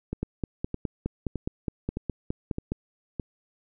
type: two click trains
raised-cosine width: 3 ms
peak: -17 / -15 dBFS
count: 6 / 13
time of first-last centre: 0.13-3.197 / 0.23-2.72 s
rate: 1.63 / 4.82 Hz
effects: none